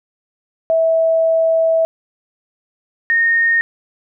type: tone pair in turn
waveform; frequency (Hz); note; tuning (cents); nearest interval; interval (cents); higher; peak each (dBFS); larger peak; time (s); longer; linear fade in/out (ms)
sine; 652 / 1844.1; E5 / A#6; -19 / -19; octave + tritone; 1800; second; -11 / -11; neither; 0.7-1.85 / 3.1-3.61; first; 0
effects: none